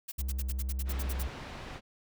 blue noise bursts, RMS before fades -39 dBFS, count 12, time 0.08-1.231 s, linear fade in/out 10 ms, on 40 ms, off 61 ms
triangle tone with pitch glide, 65.41 to 65 Hz, C2 to C2, 0 to -11 cents, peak -29 dBFS, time 0.18-1.28 s, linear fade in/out 10 ms, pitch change -11 cents, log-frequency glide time 0.37-0.46 s
pink low-pass noise, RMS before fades -43 dBFS, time 0.85-1.81 s, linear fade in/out 50 ms, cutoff 3500 Hz, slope 12 dB/octave
effects none

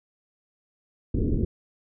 pink low-pass noise, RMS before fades -24 dBFS, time 1.14-1.45 s, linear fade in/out 5 ms, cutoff 430 Hz, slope 48 dB/octave, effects none

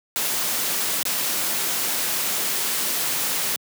white noise with dropouts, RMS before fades -24 dBFS, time 0.16-3.56 s, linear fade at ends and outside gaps 0 ms, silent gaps 1.029-1.053 s, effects high-pass 150 Hz 12 dB/octave

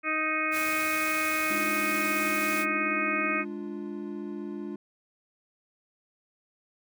harmonic tone, 312.1 Hz, D#4, 5 cents sharp, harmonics 1 / 2 / 4 / 5 / 6 / 7 / 8, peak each -35 / -37 / -31 / -36 / -37 / -32 / -31 dBFS, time 0.03-3.45 s, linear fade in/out 50 ms
white noise, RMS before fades -37 dBFS, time 0.51-2.66 s, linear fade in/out 50 ms
triangle chord, D diminished, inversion second, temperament equal, 207.7 / 293.7 / 349.2 Hz, Ab3 / D4 / F4, 0 / 0 / 0 cents, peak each -36 dBFS, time 1.5-4.76 s, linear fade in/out 5 ms
effects none

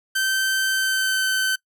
sawtooth tone with pitch glide, 1549 to 1533.9 Hz, G6 to G6, -21 to -38 cents, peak -16 dBFS, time 0.15-1.56 s, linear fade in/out 10 ms, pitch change -17 cents, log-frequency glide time 0.68-1.25 s, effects noise-tail reverb RT60 0.1 s tail -23 dB re dry

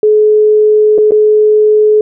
sine tone with dropouts, 426.2 Hz, G#4, 45 cents sharp, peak -4 dBFS, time 0.03-2.01 s, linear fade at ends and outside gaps 2 ms, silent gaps 0.98-0.984 / 1.109-1.119 s, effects none

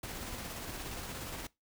pink noise with tremolo, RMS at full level -41 dBFS, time 0.03-1.47 s, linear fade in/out 5 ms, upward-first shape square, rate 17 Hz, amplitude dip 25%, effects noise-tail reverb RT60 0.2 s tail -21 dB re dry

